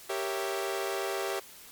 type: chord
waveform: sawtooth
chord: G diminished seventh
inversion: none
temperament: equal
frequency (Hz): 392 / 466.2 / 554.4 / 659.3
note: G4 / Bb4 / Db5 / Fb5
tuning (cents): 0 / 0 / 0 / 0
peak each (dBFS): -29 / -35 / -34 / -34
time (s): 0.09-1.4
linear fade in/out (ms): 10
effects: white hiss -50 dBFS RMS until 1.71 s + MP3 96 kbps